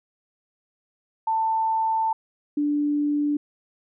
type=tone pair in turn; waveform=sine; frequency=890 / 293 Hz; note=A5 / D4; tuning=+20 / -4 cents; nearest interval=octave + perfect fifth; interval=1924 cents; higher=first; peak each=-20 dBFS; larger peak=neither; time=1.27-2.13 / 2.57-3.37 s; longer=first; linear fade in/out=5 ms; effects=none